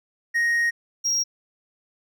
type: tone pair in turn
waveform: triangle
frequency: 1871 / 5618 Hz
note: A#6 / F8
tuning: +6 / +9 cents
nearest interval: octave + perfect fifth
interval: 1903 cents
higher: second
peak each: -17 / -19 dBFS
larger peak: first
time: 0.34-0.71 / 1.04-1.24 s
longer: first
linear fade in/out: 20 ms
effects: none